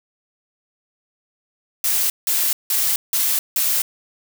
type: noise bursts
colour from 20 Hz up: blue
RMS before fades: -19 dBFS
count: 5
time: 1.84-3.82 s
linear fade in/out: 2 ms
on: 260 ms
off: 170 ms
effects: none